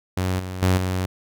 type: tone with level steps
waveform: sawtooth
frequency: 92.5 Hz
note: F#2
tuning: in tune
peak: -17 / -25 / -12 / -18 dBFS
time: 0.17-1.06 s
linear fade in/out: 5 ms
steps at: 0.39 / 0.62 / 0.77 s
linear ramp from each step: 5 ms
effects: none